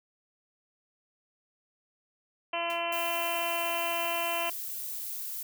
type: harmonic tone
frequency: 339.6 Hz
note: F4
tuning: 48 cents flat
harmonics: 1 / 2 / 3 / 4 / 5 / 6 / 7 / 8 / 9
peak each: -45 / -33 / -35 / -44 / -45 / -45 / -40 / -36 / -39 dBFS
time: 2.53-4.5 s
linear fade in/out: 5 ms
type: noise with exponential decay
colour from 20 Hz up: white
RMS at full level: -44 dBFS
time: 2.7-2.89 s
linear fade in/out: 0 ms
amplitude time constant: 41 ms
type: noise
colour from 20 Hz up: violet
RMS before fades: -37 dBFS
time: 2.92-5.43 s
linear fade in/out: 5 ms
effects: none